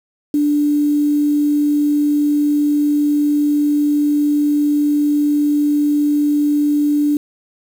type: tone with quantisation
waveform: sine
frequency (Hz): 293.7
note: D4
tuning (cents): 0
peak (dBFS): -12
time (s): 0.34-7.17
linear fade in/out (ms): 2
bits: 6
effects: none